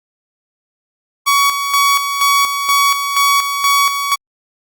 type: tone with tremolo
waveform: sawtooth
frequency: 1126 Hz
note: C#6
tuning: 27 cents sharp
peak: -6 dBFS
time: 1.26-4.16 s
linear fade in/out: 20 ms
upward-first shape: square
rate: 2.1 Hz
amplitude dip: 55%
effects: Opus 48 kbps